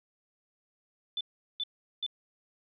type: tone bursts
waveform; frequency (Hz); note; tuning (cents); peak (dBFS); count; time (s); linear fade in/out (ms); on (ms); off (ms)
sine; 3510; A7; -5; -30; 3; 1.17-2.064; 2; 38; 390
effects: none